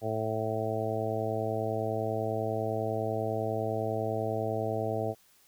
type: harmonic tone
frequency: 110 Hz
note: A2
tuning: in tune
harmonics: 1 / 2 / 3 / 4 / 5 / 6 / 7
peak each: -35 / -40 / -39 / -35 / -37 / -34 / -38 dBFS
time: 0.01-5.15 s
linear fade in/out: 50 ms
effects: white hiss -63 dBFS RMS until 5.47 s